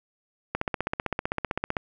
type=click train; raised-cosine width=0.5 ms; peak=-11 dBFS; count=20; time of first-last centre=0.55-1.768 s; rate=15.6 Hz; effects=none